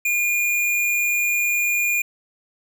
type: tone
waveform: square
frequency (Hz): 2423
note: D#7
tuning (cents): -47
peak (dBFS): -19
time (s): 0.05-2.02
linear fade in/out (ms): 5
effects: 9-bit